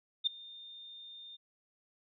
sine tone with ADSR envelope, 3627 Hz, A#7, 48 cents flat, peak -24 dBFS, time 0.24-1.37 s, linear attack 28 ms, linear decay 8 ms, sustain -23 dB, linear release 19 ms, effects none

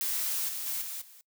blue noise with level steps, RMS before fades -31 / -36 / -33 / -38 / -53 dBFS, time 0.01-1.21 s, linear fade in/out 0 ms, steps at 0.48 / 0.66 / 0.81 / 1.01 s, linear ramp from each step 10 ms, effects noise-tail reverb RT60 0.1 s tail -23 dB re dry

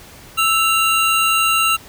square tone pair together, 1318.5 / 2775 Hz, E6 / F7, 0 / -12 cents, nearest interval octave + minor second, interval 1288 cents, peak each -17 dBFS, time 0.37-1.77 s, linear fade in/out 20 ms, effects pink hiss -41 dBFS RMS until 1.88 s

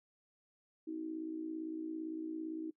sine tone with amplitude modulation, 318.2 Hz, D#4, 39 cents sharp, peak -35 dBFS, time 0.87-2.71 s, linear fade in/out 10 ms, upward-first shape sine, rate 57.7 Hz, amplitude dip 70%, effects noise-tail reverb RT60 0.1 s tail -21 dB re dry

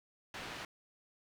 white low-pass noise, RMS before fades -45 dBFS, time 0.34-0.65 s, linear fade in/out 2 ms, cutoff 2700 Hz, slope 12 dB/octave, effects none

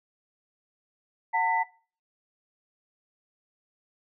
sine tone cluster, 736 / 905 / 1985 Hz, F#5 / A5 / B6, -9 / +48 / +8 cents, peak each -31 / -23 / -29 dBFS, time 1.33-1.64 s, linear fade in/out 20 ms, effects noise-tail reverb RT60 0.4 s tail -21 dB re dry

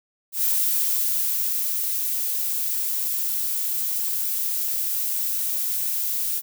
violet noise with ADSR envelope, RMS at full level -21 dBFS, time 0.32-6.42 s, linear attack 110 ms, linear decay 1300 ms, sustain -4 dB, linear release 45 ms, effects none

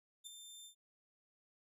20% pulse tone with ADSR envelope, 3578 Hz, A7, 28 cents sharp, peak -39 dBFS, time 0.24-0.75 s, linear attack 28 ms, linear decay 7 ms, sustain -7 dB, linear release 93 ms, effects none

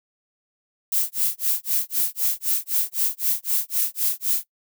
violet noise with tremolo, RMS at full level -20 dBFS, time 0.92-4.45 s, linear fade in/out 2 ms, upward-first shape sine, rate 3.9 Hz, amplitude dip 100%, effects noise-tail reverb RT60 0.1 s tail -20 dB re dry

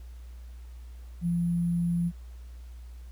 sine tone with sample-and-hold, 172.1 Hz, F3, 25 cents flat, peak -24 dBFS, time 1.21-2.12 s, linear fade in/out 50 ms, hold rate 11025 Hz, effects added 60 Hz sine -41 dBFS peak until 3.11 s + pink hiss -62 dBFS RMS until 3.11 s

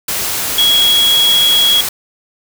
sine tone in noise, 3322 Hz, G#7, in tune, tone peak -8 dBFS, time 0.58-1.81 s, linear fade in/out 5 ms, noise white, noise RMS -18 dBFS, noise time 0.08-1.89 s, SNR +7 dB, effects none

